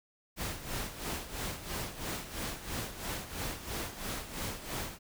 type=noise with tremolo; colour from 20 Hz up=pink; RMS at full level=-36 dBFS; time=0.36-4.99 s; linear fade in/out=50 ms; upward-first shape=sine; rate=3 Hz; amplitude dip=70%; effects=none